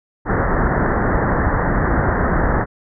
pink low-pass noise, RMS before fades -17 dBFS, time 0.25-2.66 s, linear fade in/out 50 ms, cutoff 1900 Hz, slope 96 dB/octave, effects none

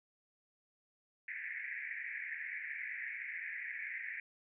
pink band-pass noise, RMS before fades -43 dBFS, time 1.28-4.2 s, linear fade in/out 2 ms, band 1700 to 2300 Hz, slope 96 dB/octave, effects none

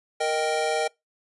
square chord, Eb major, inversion second, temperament equal, 466.2 / 622.3 / 784 Hz, Bb4 / Eb5 / G5, 0 / 0 / 0 cents, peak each -28 dBFS, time 0.2-0.88 s, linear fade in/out 10 ms, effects noise-tail reverb RT60 0.2 s tail -25 dB re dry + resampled to 24000 Hz

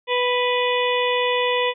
harmonic tone, 493.9 Hz, B4, in tune, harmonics 1 / 2 / 4 / 5 / 6 / 7, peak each -21 / -24 / -27 / -28 / -29 / -29 dBFS, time 0.07-1.74 s, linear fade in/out 50 ms, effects none

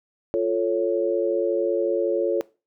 sine chord, F augmented, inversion none, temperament equal, 349.2 / 440 / 554.4 Hz, F4 / A4 / C#5, 0 / 0 / 0 cents, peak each -24 dBFS, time 0.34-2.41 s, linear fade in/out 0 ms, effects noise-tail reverb RT60 0.3 s tail -20 dB re dry

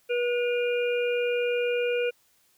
harmonic tone with a mistuned harmonic, 484.1 Hz, B4, 35 cents flat, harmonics 1 / 3 / 5 / 6, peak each -24 / -36 / -33 / -38 dBFS, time 0.09-2.11 s, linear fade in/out 20 ms, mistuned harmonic 6, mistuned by -59 cents, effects white hiss -65 dBFS RMS until 2.57 s

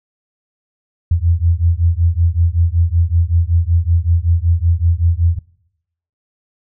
sine beating tone pair, 82.41 / 87.71 Hz, E2 / F2, 0 / +8 cents, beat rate 5.3 Hz, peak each -14 dBFS, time 1.11-5.39 s, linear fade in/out 5 ms, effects noise-tail reverb RT60 0.8 s tail -23 dB re dry

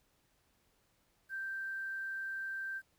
sine tone with quantisation, 1568 Hz, G6, in tune, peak -37 dBFS, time 1.29-2.82 s, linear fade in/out 50 ms, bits 11, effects pink hiss -74 dBFS RMS until 2.98 s

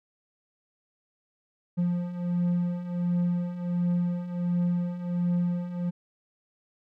triangle beating tone pair, 174.61 / 176.01 Hz, F3 / F3, 0 / +14 cents, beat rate 1.4 Hz, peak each -29 / -24 dBFS, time 1.77-5.91 s, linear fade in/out 20 ms, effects none

